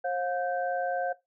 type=tone cluster; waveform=sine; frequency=536 / 713 / 1552 Hz; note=C5 / F5 / G6; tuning=+42 / +36 / -18 cents; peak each=-31 / -30 / -37 dBFS; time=0.04-1.13 s; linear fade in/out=10 ms; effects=noise-tail reverb RT60 0.2 s tail -19 dB re dry